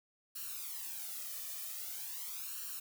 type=noise with flanger; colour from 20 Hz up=blue; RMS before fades=-43 dBFS; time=0.35-2.8 s; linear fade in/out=10 ms; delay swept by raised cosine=0.7 to 1.68 ms; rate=0.44 Hz; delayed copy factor=+1; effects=none